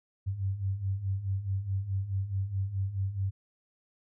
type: beating tone pair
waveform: sine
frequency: 94 / 98.7 Hz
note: F#2 / G2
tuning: +28 / +12 cents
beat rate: 4.7 Hz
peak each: -35 / -30 dBFS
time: 0.26-3.31 s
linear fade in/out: 20 ms
effects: none